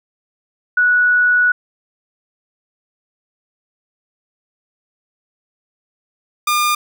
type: tone pair in turn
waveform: sine / sawtooth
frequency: 1470 / 1207.1 Hz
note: F#6 / D6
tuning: -12 / +47 cents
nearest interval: minor third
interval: 341 cents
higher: first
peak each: -10 / -10 dBFS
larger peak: neither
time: 0.77-1.52 / 6.47-6.75 s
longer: first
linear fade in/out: 5 ms
effects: none